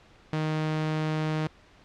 sawtooth tone, 155.6 Hz, D#3, in tune, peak -22 dBFS, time 0.33-1.47 s, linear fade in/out 0 ms, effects pink hiss -56 dBFS RMS until 1.84 s + low-pass 4000 Hz 12 dB/octave

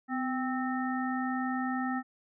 harmonic tone with a mistuned harmonic, 261.6 Hz, C4, in tune, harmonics 1 / 3 / 5 / 7, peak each -31 / -36 / -38 / -39 dBFS, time 0.08-2.03 s, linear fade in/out 50 ms, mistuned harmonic 1, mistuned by -47 cents, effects none

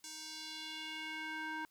square tone with band-pass filter sweep, 313.6 Hz, D#4, 14 cents sharp, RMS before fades -44 dBFS, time 0.04-1.65 s, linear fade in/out 0 ms, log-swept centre 6700 to 1300 Hz, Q 1.9, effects white hiss -73 dBFS RMS until 1.7 s

